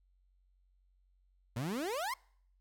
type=exponential sweep; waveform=30% pulse; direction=up; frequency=109.2 to 1108.7 Hz; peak=-32 dBFS; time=1.56-2.14 s; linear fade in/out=5 ms; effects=noise-tail reverb RT60 0.6 s tail -25 dB re dry + added 46 Hz sine -67 dBFS peak until 2.6 s